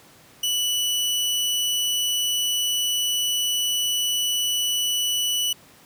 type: tone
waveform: sawtooth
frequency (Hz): 2960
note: F#7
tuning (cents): 0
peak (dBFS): -18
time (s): 0.43-5.53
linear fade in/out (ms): 5
effects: pink hiss -51 dBFS RMS until 5.85 s + high-pass 100 Hz 12 dB/octave